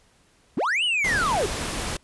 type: linear two-way sweep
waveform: triangle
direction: up then down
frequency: 154.4 to 3043 to 350.4 Hz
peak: -19 dBFS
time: 0.57-1.46 s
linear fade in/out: 5 ms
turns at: 0.84 s
type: noise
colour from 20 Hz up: pink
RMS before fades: -29 dBFS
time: 1.04-1.97 s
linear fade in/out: 5 ms
effects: pink hiss -60 dBFS RMS until 2.03 s + resampled to 24000 Hz